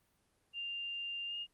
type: tone with pitch glide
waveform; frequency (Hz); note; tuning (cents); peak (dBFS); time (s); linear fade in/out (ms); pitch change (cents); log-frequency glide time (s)
sine; 2794 to 2836; F7 to F7; 0 to +26; -38; 0.53-1.47; 50; +26; 1.27-1.35
effects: pink hiss -75 dBFS RMS until 1.53 s + Opus 32 kbps